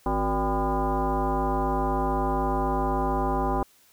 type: tone with frequency modulation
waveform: sine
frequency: 370 Hz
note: F#4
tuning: in tune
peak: -22 dBFS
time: 0.06-3.63 s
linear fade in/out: 2 ms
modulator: 211 Hz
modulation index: 3.3
effects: white hiss -59 dBFS RMS until 3.92 s